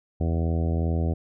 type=harmonic tone; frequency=82.41 Hz; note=E2; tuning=in tune; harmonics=1 / 2 / 3 / 4 / 5 / 6 / 7 / 8 / 9; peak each=-23 / -29 / -33 / -35 / -37 / -39 / -40 / -41 / -42 dBFS; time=0.2-1.14 s; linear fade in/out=10 ms; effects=none